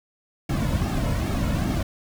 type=noise with flanger; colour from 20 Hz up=brown; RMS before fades=-24 dBFS; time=0.49-1.83 s; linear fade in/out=5 ms; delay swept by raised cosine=2 to 2.55 ms; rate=2.5 Hz; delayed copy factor=-0.7; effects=none